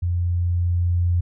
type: tone with level ramp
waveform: sine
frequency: 87.5 Hz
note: F2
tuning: 4 cents sharp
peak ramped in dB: -19 to -16 dBFS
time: 0.02-1.21 s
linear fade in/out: 10 ms
effects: none